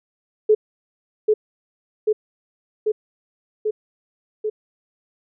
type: tone with echo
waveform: sine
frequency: 428.7 Hz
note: A4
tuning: 45 cents flat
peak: -10 dBFS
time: 0.49-0.55 s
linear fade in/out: 10 ms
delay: 790 ms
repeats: 5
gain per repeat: -2 dB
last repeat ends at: 4.5 s
effects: none